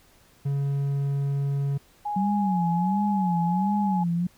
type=tone; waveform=triangle; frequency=140 Hz; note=C#3; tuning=18 cents sharp; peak=-21 dBFS; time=0.45-1.78 s; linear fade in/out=10 ms
type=tone with pitch glide; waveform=sine; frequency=830.6 to 842.2 Hz; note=G#5 to G#5; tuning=0 to +24 cents; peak=-26 dBFS; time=2.05-4.04 s; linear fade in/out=10 ms; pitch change=+24 cents; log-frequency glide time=2.4-2.78 s
type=tone with vibrato; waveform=sine; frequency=186.4 Hz; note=F#3; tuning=13 cents sharp; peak=-22 dBFS; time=2.16-4.27 s; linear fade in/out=5 ms; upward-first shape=sine; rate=1.4 Hz; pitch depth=160 cents each way
effects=pink hiss -58 dBFS RMS until 4.37 s